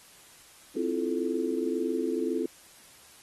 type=chord; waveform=sine; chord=F major seventh; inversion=second; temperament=just; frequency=261.9 / 327.4 / 349.2 / 436.5 Hz; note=C4 / E4 / F4 / A4; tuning=+2 / -12 / 0 / -14 cents; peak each=-32 dBFS; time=0.76-2.46 s; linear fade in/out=5 ms; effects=white hiss -54 dBFS RMS until 3.22 s + AAC 32 kbps